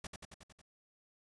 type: noise with echo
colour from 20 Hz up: pink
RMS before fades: -43 dBFS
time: 0.04-0.07 s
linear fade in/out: 5 ms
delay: 91 ms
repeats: 6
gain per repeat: -3 dB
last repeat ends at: 0.616 s
effects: resampled to 22050 Hz